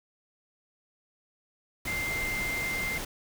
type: tone in noise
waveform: sine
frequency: 2093 Hz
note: C7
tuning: in tune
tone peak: -30 dBFS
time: 1.87-2.98 s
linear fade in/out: 5 ms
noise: pink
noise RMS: -36 dBFS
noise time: 1.85-3.05 s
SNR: +3 dB
effects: none